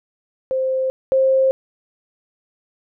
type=tone pair in turn; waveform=sine; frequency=523.3 / 529.7 Hz; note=C5 / C5; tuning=0 / +21 cents; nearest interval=unison; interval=21 cents; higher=second; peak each=-17 / -12 dBFS; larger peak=second; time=0.51-0.9 / 1.12-1.51 s; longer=neither; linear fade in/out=0 ms; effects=none

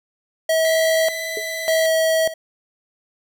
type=tone with tremolo; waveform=square; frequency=644 Hz; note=E5; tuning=41 cents flat; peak=-16 dBFS; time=0.49-2.34 s; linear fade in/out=5 ms; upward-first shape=square; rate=0.84 Hz; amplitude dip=80%
type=tone with vibrato; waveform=sawtooth; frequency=2000 Hz; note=B6; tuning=21 cents sharp; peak=-23 dBFS; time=0.65-1.86 s; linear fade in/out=0 ms; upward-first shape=sine; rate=18 Hz; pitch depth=15 cents each way
type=tone with exponential decay; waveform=sine; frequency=427.8 Hz; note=A4; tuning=49 cents flat; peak=-21 dBFS; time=1.37-1.45 s; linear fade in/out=2 ms; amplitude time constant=16 ms
effects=none

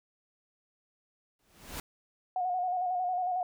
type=noise with exponential growth; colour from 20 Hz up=pink; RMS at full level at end=-36 dBFS; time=1.39-1.8 s; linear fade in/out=2 ms; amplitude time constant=87 ms
type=tone with vibrato; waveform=sine; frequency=727 Hz; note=F#5; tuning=31 cents flat; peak=-28 dBFS; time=2.36-3.43 s; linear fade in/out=2 ms; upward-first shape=square; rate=11 Hz; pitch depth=34 cents each way
effects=none

